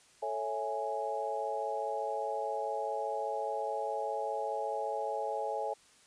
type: chord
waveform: sine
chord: A major seventh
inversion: none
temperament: equal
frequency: 440 / 554.4 / 659.3 / 830.6 Hz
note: A4 / C#5 / E5 / G#5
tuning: 0 / 0 / 0 / 0 cents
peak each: -39 / -38 / -39 / -36 dBFS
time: 0.22-5.74 s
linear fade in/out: 10 ms
effects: white hiss -62 dBFS RMS until 6.06 s + resampled to 22050 Hz